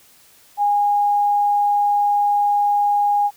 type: tone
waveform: sine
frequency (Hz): 820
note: G#5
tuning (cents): -22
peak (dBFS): -14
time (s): 0.57-3.31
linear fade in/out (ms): 50
effects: white hiss -51 dBFS RMS until 3.36 s